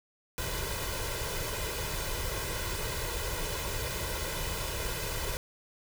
pink noise with comb filter, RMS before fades -34 dBFS, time 0.38-5.37 s, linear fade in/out 0 ms, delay 2 ms, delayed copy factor +0.7, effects none

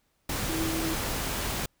sine tone in noise, 323.9 Hz, E4, 30 cents flat, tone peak -30 dBFS, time 0.49-0.94 s, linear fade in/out 5 ms, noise pink, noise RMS -31 dBFS, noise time 0.29-1.66 s, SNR -2 dB, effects pink hiss -72 dBFS RMS until 1.8 s

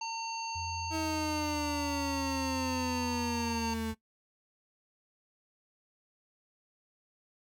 harmonic tone, 910 Hz, A#5, 42 cents flat, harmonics 1 / 3 / 5 / 7, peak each -36 / -42 / -43 / -44 dBFS, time 0.01-3.74 s, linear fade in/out 5 ms
sine tone with vibrato, 82.41 Hz, E2, in tune, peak -40 dBFS, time 0.55-3.94 s, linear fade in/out 10 ms, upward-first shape square, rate 0.5 Hz, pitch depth 57 cents each way
35% pulse exponential sweep, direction down, 321.6 to 220.8 Hz, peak -31 dBFS, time 0.9-3.95 s, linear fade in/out 50 ms
effects noise-tail reverb RT60 0.1 s tail -19 dB re dry

